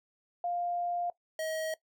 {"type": "tone pair in turn", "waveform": ["sine", "square"], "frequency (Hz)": [701, 634.7], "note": ["F5", "D#5"], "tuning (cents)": [6, 34], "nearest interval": "major second", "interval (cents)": 172, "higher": "first", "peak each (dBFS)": [-30, -33], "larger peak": "first", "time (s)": [[0.44, 1.1], [1.39, 1.74]], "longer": "first", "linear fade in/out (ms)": 2, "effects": ["noise-tail reverb RT60 0.1 s tail -18 dB re dry"]}